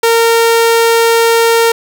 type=tone; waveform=sawtooth; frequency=460 Hz; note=A#4; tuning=23 cents flat; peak=-3 dBFS; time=0.03-1.72 s; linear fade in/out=5 ms; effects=none